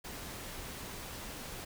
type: noise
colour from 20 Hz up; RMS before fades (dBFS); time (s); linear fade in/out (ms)
pink; -44; 0.04-1.65; 10
effects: none